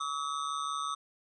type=ring-modulated tone; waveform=square; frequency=1211 Hz; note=D#6; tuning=47 cents flat; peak=-30 dBFS; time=0-0.95 s; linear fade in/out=10 ms; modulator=72.6 Hz; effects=resampled to 22050 Hz